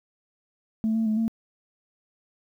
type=tone with pitch steps; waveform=sine; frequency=220.6 / 224.3 / 216.3 / 225.8 Hz; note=A3 / A3 / A3 / A3; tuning=+5 / +34 / -29 / +45 cents; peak=-20 dBFS; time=0.84-1.28 s; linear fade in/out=0 ms; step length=110 ms; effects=tanh soft clip ceiling -18 dBFS + 10-bit